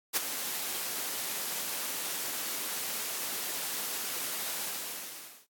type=noise with ADSR envelope; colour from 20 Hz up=white; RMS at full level=-25 dBFS; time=0.13-5.47 s; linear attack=37 ms; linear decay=16 ms; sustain=-10 dB; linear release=850 ms; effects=high-pass 200 Hz 12 dB/octave + AAC 64 kbps